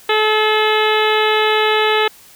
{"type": "harmonic tone with a mistuned harmonic", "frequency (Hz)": 431.2, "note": "A4", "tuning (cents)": -35, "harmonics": [1, 2, 3, 4, 5, 6, 7, 8, 9], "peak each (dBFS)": [-16, -19, -21, -22, -23, -24, -24, -25, -26], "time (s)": [0.09, 2.08], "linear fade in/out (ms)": 5, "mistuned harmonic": 5, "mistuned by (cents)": -17, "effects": ["white hiss -44 dBFS RMS until 2.35 s"]}